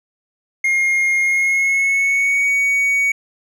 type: tone with pitch glide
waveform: triangle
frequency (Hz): 2135 to 2250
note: C7 to C#7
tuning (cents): +34 to +25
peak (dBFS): -12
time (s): 0.64-3.12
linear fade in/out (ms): 5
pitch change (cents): +91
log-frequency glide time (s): 1.21-2.52
effects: none